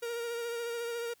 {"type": "tone with vibrato", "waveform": "45% pulse", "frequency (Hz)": 469.3, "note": "A#4", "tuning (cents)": 12, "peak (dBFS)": -34, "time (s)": [0.02, 1.14], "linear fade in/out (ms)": 10, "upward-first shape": "sine", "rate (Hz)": 14, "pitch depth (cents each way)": 25, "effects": ["white hiss -66 dBFS RMS until 1.2 s"]}